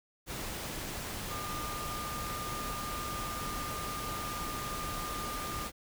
sine tone in noise, 1207 Hz, D6, 47 cents sharp, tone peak -39 dBFS, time 1.28-5.7 s, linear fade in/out 50 ms, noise pink, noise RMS -39 dBFS, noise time 0.26-5.72 s, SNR -3 dB, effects none

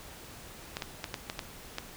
clicks, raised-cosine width 0.2 ms, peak -16 dBFS, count 7, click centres 0.769 / 0.822 / 1.042 / 1.142 / 1.299 / 1.392 / 1.784 s, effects pink hiss -48 dBFS RMS until 1.96 s

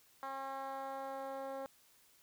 10% pulse tone with band-pass filter sweep, 270.1 Hz, C#4, 45 cents flat, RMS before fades -43 dBFS, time 0.23-1.66 s, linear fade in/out 0 ms, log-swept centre 970 to 540 Hz, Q 1.8, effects white hiss -67 dBFS RMS until 2.22 s

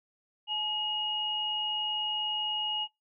sine tone pair together, 855.1 / 2878 Hz, A5 / F#7, -50 / -49 cents, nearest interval octave + major sixth, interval 2101 cents, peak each -37 / -29 dBFS, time 0.47-2.88 s, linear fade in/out 50 ms, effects noise-tail reverb RT60 0.2 s tail -25 dB re dry

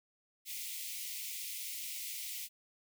white high-pass noise, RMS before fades -42 dBFS, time 0.45-2.49 s, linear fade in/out 50 ms, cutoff 2000 Hz, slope 96 dB/octave, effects none

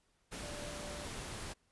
sine tone in noise, 587.3 Hz, D5, in tune, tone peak -48 dBFS, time 0.42-1.06 s, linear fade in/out 20 ms, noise pink, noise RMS -44 dBFS, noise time 0.31-1.54 s, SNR -7 dB, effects pink hiss -75 dBFS RMS until 1.71 s + resampled to 24000 Hz

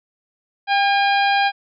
harmonic tone with a mistuned harmonic, 809 Hz, G#5, 46 cents flat, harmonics 1 / 2 / 3 / 4 / 5 / 6, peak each -16 / -21 / -24 / -27 / -30 / -33 dBFS, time 0.67-1.52 s, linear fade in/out 50 ms, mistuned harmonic 1, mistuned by -27 cents, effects none

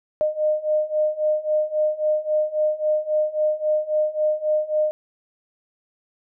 sine beating tone pair, 610 / 613.7 Hz, D#5 / D#5, -34 / -24 cents, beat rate 3.7 Hz, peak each -23 / -21 dBFS, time 0.21-4.91 s, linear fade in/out 0 ms, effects none

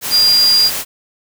sine tone in noise, 4800 Hz, D8, 37 cents sharp, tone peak -8 dBFS, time 0.1-0.71 s, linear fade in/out 50 ms, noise white, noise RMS -21 dBFS, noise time 0.01-0.85 s, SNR +10 dB, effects none

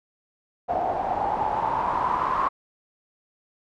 white noise with low-pass filter sweep, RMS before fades -25 dBFS, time 0.68-2.49 s, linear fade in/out 20 ms, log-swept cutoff 710 to 1100 Hz, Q 9, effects none

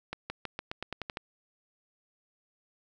accelerating click train, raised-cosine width 0.3 ms, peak -19 dBFS, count 10, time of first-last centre 0.13-1.171 s, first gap 170 ms, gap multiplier 0.9, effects none

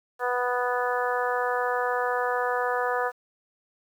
harmonic tone, 246.9 Hz, B3, in tune, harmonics 2 / 3 / 4 / 5 / 6 / 7, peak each -28 / -30 / -31 / -32 / -33 / -33 dBFS, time 0.19-3.12 s, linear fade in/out 50 ms, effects 9-bit

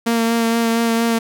sawtooth tone with vibrato, 230 Hz, A#3, 23 cents flat, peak -11 dBFS, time 0.06-1.19 s, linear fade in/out 10 ms, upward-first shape sine, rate 4.3 Hz, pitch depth 17 cents each way, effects none

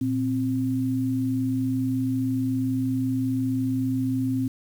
sine tone pair together, 116.13 / 261.6 Hz, A#2 / C4, -6 / 0 cents, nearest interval octave + major second, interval 1406 cents, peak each -28 / -23 dBFS, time 0.01-4.48 s, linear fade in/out 5 ms, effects 8-bit

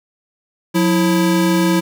square tone pair together, 180.24 / 329.6 Hz, F#3 / E4, -45 / 0 cents, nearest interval minor seventh, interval 1045 cents, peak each -16 dBFS, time 0.74-1.81 s, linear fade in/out 20 ms, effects none

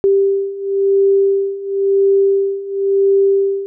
sine beating tone pair, 392.8 / 393.76 Hz, G4 / G4, +4 / +8 cents, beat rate 0.96 Hz, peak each -16 / -13 dBFS, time 0.04-3.66 s, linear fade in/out 0 ms, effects none

